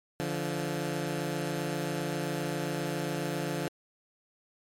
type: tone pair together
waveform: 15% pulse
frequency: 145.3 / 172.79 Hz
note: D3 / F3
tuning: -18 / -18 cents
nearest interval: minor third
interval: 300 cents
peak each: -27 dBFS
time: 0.2-3.68 s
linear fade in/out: 0 ms
effects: MP3 64 kbps